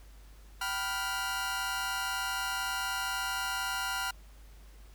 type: tone cluster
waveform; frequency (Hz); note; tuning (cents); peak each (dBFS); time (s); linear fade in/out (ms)
sawtooth; 774 / 987 / 1404; G5 / B5 / F6; -22 / -1 / +9; -35 / -34 / -30; 0.61-4.11; 5
effects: added 50 Hz sine -50 dBFS peak until 4.94 s + pink hiss -61 dBFS RMS until 4.94 s